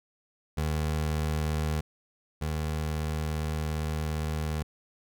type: tone pair in turn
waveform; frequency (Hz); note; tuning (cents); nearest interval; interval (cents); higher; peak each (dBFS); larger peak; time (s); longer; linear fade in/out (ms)
25% pulse; 77.1 / 77.44; D#2 / D#2; -15 / -8; unison; 7; second; -23 / -25; first; 0.57-1.81 / 2.41-4.63; second; 10
effects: none